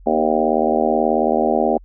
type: harmonic tone with a mistuned harmonic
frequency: 78.5 Hz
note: D#2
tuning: 16 cents sharp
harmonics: 3 / 4 / 5 / 6 / 7 / 8 / 9 / 10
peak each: -22 / -25 / -22 / -25 / -22 / -22 / -22 / -23 dBFS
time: 0.06-1.78 s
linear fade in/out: 10 ms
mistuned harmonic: 4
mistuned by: -22 cents
effects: added 44 Hz sine -40 dBFS peak until 1.84 s